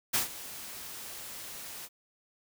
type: noise with ADSR envelope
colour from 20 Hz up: white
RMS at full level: -26 dBFS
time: 0.13-1.89 s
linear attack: 16 ms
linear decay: 130 ms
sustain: -17 dB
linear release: 45 ms
effects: none